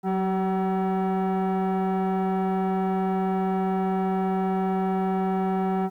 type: tone with frequency modulation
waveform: sine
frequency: 187.4 Hz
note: F#3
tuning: 22 cents sharp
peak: -19 dBFS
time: 0.03-5.9 s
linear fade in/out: 50 ms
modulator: 570 Hz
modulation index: 1.1
effects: tanh soft clip ceiling -21 dBFS + 10-bit